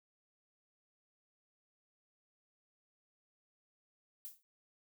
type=noise with exponential decay; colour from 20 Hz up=violet; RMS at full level=-42 dBFS; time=4.25-4.43 s; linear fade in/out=0 ms; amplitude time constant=38 ms; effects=none